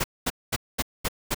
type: noise bursts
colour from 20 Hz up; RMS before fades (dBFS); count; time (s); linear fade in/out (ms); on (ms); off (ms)
pink; -25; 6; 0-1.346; 10; 41; 220
effects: none